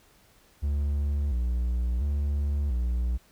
triangle tone with vibrato, 65.9 Hz, C2, 13 cents sharp, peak -22 dBFS, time 0.62-3.18 s, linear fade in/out 20 ms, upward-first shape square, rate 0.72 Hz, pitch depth 150 cents each way, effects pink hiss -60 dBFS RMS until 3.31 s

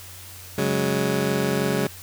20% pulse chord, C# suspended fourth, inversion none, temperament just, 138.59 / 184.79 / 207.9 Hz, C#3 / F#3 / G#3, 0 / -2 / +2 cents, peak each -21 dBFS, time 0.58-1.87 s, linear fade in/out 2 ms, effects added 91 Hz sine -44 dBFS peak until 2.02 s + white hiss -42 dBFS RMS until 2.02 s

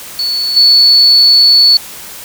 sine tone with level steps, 4435 Hz, C#8, in tune, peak -12 / -3 dBFS, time 0.19-1.77 s, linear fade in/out 2 ms, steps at 0.56 s, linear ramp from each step 10 ms, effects white hiss -29 dBFS RMS until 2.24 s

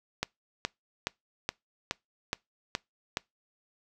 click train, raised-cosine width 0.2 ms, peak -11 dBFS, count 8, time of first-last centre 0.23-3.171 s, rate 2.38 Hz, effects noise-tail reverb RT60 0.2 s tail -25 dB re dry

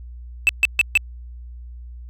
triangle tone bursts, 2637 Hz, E7, in tune, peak -9 dBFS, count 4, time 0.47-0.974 s, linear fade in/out 0 ms, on 21 ms, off 140 ms, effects added 60 Hz sine -34 dBFS peak until 2.09 s

